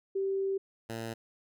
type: tone pair in turn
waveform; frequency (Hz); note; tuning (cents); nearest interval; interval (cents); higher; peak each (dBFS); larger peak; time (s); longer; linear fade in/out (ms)
sine / 10% pulse; 388.7 / 113.84; G4 / A#2; -15 / -41; octave + major sixth; 2126; first; -28; neither; 0.15-0.58 / 0.89-1.14; first; 10
effects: none